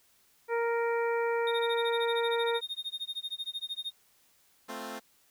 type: harmonic tone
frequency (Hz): 466.2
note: A#4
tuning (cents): 0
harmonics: 1 / 2 / 3 / 4 / 5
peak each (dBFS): -28 / -34 / -38 / -40 / -42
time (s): 0.48-2.61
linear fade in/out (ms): 50
type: tone with tremolo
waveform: triangle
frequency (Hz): 3691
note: A#7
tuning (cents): -18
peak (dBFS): -30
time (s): 1.47-3.92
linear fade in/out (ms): 2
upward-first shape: sine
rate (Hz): 13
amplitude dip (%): 100
type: chord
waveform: 10% pulse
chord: F major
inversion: first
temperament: equal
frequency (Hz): 220 / 261.6 / 349.2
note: A3 / C4 / F4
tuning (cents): 0 / 0 / 0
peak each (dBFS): -33 / -33 / -37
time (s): 4.68-5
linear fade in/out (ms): 20
effects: white hiss -66 dBFS RMS until 5.3 s